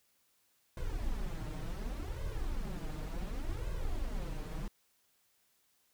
brown noise with flanger, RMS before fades -37 dBFS, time 0.77-4.68 s, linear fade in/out 2 ms, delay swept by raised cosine 1.9 to 6.6 ms, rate 0.68 Hz, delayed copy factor +0.8, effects white hiss -73 dBFS RMS until 5.93 s

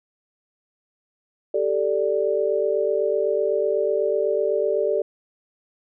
sine chord, G suspended second, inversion none, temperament equal, 392 / 440 / 587.3 Hz, G4 / A4 / D5, 0 / 0 / 0 cents, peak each -24 / -23 / -23 dBFS, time 1.54-5.02 s, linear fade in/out 5 ms, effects none

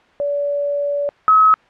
sine tone pair in turn, 574 / 1281.5 Hz, D5 / E6, -40 / -49 cents, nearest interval octave + major second, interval 1391 cents, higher second, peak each -17 / -7 dBFS, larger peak second, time 0.2-1.09 / 1.28-1.54 s, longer first, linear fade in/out 0 ms, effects white hiss -51 dBFS RMS until 1.69 s + low-pass 2000 Hz 12 dB/octave

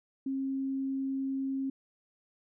sine tone, 269 Hz, C4, 48 cents sharp, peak -30 dBFS, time 0.26-1.7 s, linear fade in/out 5 ms, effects none

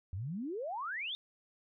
sine exponential sweep, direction up, 84.3 to 3717 Hz, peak -36 dBFS, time 0.13-1.15 s, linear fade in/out 0 ms, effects none

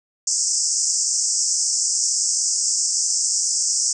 white band-pass noise, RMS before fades -21 dBFS, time 0.27-3.93 s, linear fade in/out 5 ms, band 5100 to 8200 Hz, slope 96 dB/octave, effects none

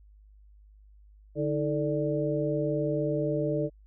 harmonic tone with a mistuned harmonic, 146.83 Hz, D3, in tune, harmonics 1 / 2 / 3 / 4, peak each -31 / -31 / -31 / -31 dBFS, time 1.35-3.7 s, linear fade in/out 50 ms, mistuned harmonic 2, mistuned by +130 cents, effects added 51 Hz sine -52 dBFS peak until 3.86 s

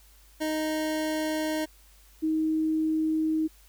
25% pulse / sine tone pair in turn, 311.1 / 315.1 Hz, D#4 / D#4, 0 / +22 cents, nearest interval unison, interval 22 cents, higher second, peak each -23 / -23 dBFS, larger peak neither, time 0.4-1.66 / 2.22-3.48 s, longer neither, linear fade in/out 20 ms, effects added 50 Hz sine -55 dBFS peak until 3.68 s + white hiss -59 dBFS RMS until 3.68 s

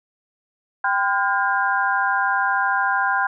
sine tone cluster, 786 / 1020 / 1419 / 1606 Hz, G5 / C6 / F6 / G6, +4 / -44 / +27 / +41 cents, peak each -23 dBFS, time 0.84-3.27 s, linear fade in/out 5 ms, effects none

